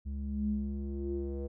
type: tone with low-pass filter sweep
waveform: square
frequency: 69.3 Hz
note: C#2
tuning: in tune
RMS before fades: -35 dBFS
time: 0.05-1.48 s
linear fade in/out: 20 ms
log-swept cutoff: 150 to 460 Hz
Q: 7.4
effects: none